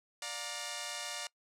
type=chord; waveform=5% pulse; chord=Bb major; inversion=first; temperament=equal with one note detuned; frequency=587.3 / 711.9 / 932.3 Hz; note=D5 / F5 / Bb5; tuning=0 / +33 / 0 cents; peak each=-31 dBFS; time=0.22-1.27 s; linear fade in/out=2 ms; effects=noise-tail reverb RT60 0.1 s tail -23 dB re dry + low-pass 10000 Hz 12 dB/octave